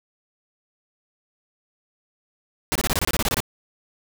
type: noise bursts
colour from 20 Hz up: pink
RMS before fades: -22 dBFS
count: 12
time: 2.72-3.403 s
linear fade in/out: 0 ms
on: 34 ms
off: 25 ms
effects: none